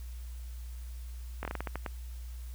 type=slowing click train; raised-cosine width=0.5 ms; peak=-20 dBFS; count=9; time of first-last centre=1.43-1.862 s; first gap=21 ms; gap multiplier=1.26; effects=added 60 Hz sine -39 dBFS peak until 2.54 s + white hiss -58 dBFS RMS until 2.54 s